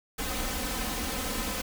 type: noise with comb filter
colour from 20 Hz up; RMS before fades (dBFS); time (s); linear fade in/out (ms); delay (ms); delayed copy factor
pink; -32; 0.18-1.62; 10; 3.9; +0.9
effects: none